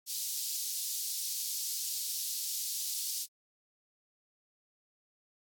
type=high-pass noise; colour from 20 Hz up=pink; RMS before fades=-36 dBFS; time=0.06-3.27 s; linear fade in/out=50 ms; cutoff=4400 Hz; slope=24 dB/octave; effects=AAC 64 kbps